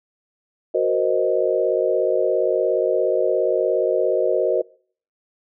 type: chord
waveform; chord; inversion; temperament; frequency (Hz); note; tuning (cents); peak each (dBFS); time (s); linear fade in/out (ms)
sine; C half-diminished seventh; second; equal; 370 / 466.2 / 523.3 / 622.3; Gb4 / Bb4 / C5 / Eb5; 0 / 0 / 0 / 0; -22; 0.74-4.62; 10
effects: noise-tail reverb RT60 0.5 s tail -24 dB re dry